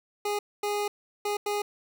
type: tone bursts at uneven times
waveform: 25% pulse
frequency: 412.7 Hz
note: G#4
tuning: 11 cents flat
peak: -23 dBFS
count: 4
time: 0.25-0.39 / 0.63-0.88 / 1.25-1.37 / 1.46-1.62 s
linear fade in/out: 5 ms
effects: none